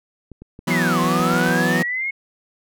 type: clicks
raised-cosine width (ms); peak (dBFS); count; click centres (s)
3; -25; 7; 0.317 / 0.42 / 0.591 / 1.042 / 1.2 / 1.34 / 1.491
type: chord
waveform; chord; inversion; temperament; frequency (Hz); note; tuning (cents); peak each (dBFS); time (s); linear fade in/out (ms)
sawtooth; E suspended second; none; equal; 164.81 / 185 / 246.9; E3 / F#3 / B3; 0 / 0 / 0; -18; 0.67-1.83; 10
type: linear two-way sweep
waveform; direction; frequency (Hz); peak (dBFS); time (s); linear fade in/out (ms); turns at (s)
sine; down then up; 2190 to 1032 to 2190; -21; 0.7-2.11; 10; 1
effects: none